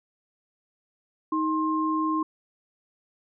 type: tone pair together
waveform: sine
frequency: 314.4 / 1060 Hz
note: D#4 / C6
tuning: +18 / +22 cents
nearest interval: octave + major sixth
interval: 2104 cents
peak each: -25 / -26 dBFS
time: 1.32-2.23 s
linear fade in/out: 5 ms
effects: none